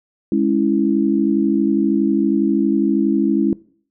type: chord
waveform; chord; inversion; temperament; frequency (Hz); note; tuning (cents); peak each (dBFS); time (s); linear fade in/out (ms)
sine; C# minor; second; equal; 207.7 / 277.2 / 329.6; G#3 / C#4 / E4; 0 / 0 / 0; -18; 0.32-3.53; 2
effects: noise-tail reverb RT60 0.5 s tail -21 dB re dry